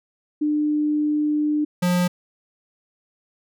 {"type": "tone pair in turn", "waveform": ["sine", "square"], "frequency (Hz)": [299.7, 178.2], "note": ["D4", "F3"], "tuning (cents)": [35, 35], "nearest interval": "major sixth", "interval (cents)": 900, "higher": "first", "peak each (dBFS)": -18, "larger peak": "neither", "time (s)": [[0.41, 1.65], [1.82, 2.08]], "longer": "first", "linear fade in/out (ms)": 10, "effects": []}